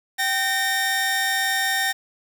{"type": "tone pair together", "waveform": "sawtooth", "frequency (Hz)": [773.8, 1834], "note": ["G5", "A#6"], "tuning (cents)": [-23, -29], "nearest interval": "octave + minor third", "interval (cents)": 1494, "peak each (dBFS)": [-22, -18], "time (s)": [0.18, 1.93], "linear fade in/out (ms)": 20, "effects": ["7-bit"]}